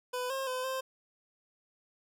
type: tone with pitch steps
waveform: 25% pulse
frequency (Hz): 499.2 / 535 / 510 / 525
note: B4 / C5 / C5 / C5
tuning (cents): +19 / +38 / -44 / +6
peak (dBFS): -29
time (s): 0.13-0.81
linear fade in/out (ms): 10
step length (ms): 170
effects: none